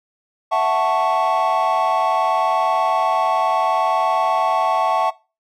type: chord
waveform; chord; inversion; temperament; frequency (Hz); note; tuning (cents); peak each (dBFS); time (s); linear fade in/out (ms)
triangle; F# minor seventh; third; equal; 659.3 / 740 / 880 / 1108.7; E5 / F#5 / A5 / C#6; 0 / 0 / 0 / 0; -18; 0.51-5.11; 20
effects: noise-tail reverb RT60 0.3 s tail -21 dB re dry + tanh soft clip ceiling -7 dBFS